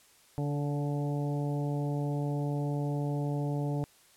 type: harmonic tone with a mistuned harmonic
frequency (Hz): 144.5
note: D3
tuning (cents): -28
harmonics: 1 / 2 / 3 / 4 / 5 / 6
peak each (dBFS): -30 / -36 / -40 / -42 / -44 / -46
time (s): 0.38-3.84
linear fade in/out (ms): 0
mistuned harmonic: 3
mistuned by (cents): +15
effects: white hiss -61 dBFS RMS until 4.16 s + low-pass 12000 Hz 12 dB/octave